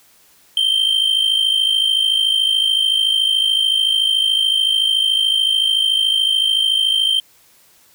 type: tone with amplitude modulation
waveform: triangle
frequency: 3136 Hz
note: G7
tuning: in tune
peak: -9 dBFS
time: 0.57-7.2 s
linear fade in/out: 2 ms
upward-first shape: sine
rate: 53.7 Hz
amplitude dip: 65%
effects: white hiss -52 dBFS RMS until 7.94 s